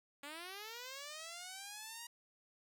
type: linear sweep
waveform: 5% pulse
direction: up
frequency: 277.2 to 955 Hz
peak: -35 dBFS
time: 0.23-2.07 s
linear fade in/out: 5 ms
effects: none